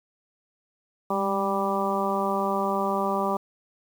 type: harmonic tone with a mistuned harmonic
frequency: 196 Hz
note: G3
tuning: in tune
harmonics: 1 / 2 / 3 / 4 / 5 / 6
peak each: -30 / -30 / -30 / -30 / -30 / -30 dBFS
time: 1.1-3.37 s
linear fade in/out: 5 ms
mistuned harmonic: 1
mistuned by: +37 cents
effects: 8-bit